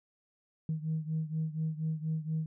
sine beating tone pair, 156.8 / 161 Hz, D#3 / E3, +14 / -41 cents, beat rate 4.2 Hz, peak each -32 / -35 dBFS, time 0.69-2.46 s, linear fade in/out 2 ms, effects tanh soft clip ceiling -25 dBFS

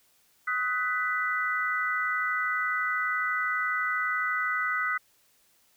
sine tone cluster, 1261 / 1493 / 1983 Hz, D#6 / F#6 / B6, +23 / +15 / +7 cents, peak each -30 dBFS, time 0.47-4.98 s, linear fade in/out 10 ms, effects white hiss -65 dBFS RMS until 5.76 s

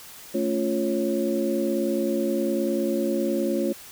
sine tone cluster, 219.8 / 278.6 / 348.5 / 548 Hz, A3 / C#4 / F4 / C#5, -2 / +9 / -4 / -20 cents, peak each -27 / -29 / -26 / -28 dBFS, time 0.34-3.73 s, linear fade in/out 10 ms, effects white hiss -44 dBFS RMS until 3.91 s

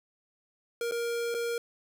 square tone with dropouts, 469.6 Hz, A#4, 13 cents sharp, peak -30 dBFS, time 0.81-1.58 s, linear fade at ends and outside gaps 2 ms, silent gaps 0.912-0.92 / 1.343-1.347 s, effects none

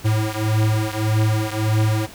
square beating tone pair, 107.8 / 109.5 Hz, A2 / A2, -35 / -8 cents, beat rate 1.7 Hz, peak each -20 / -22 dBFS, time 0.04-2.07 s, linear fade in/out 20 ms, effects pink hiss -41 dBFS RMS until 2.14 s

